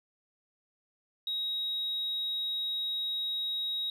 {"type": "tone", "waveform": "sine", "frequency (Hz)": 3800, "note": "A#7", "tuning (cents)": 33, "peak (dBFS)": -29, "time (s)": [1.27, 3.9], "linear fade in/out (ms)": 2, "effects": ["tanh soft clip ceiling -27 dBFS"]}